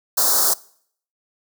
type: band-stop noise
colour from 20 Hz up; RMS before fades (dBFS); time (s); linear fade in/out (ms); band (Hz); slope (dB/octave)
white; -17; 0.17-0.54; 10; 1500 to 4200; 48
effects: noise-tail reverb RT60 0.6 s tail -22 dB re dry + high-pass 400 Hz 12 dB/octave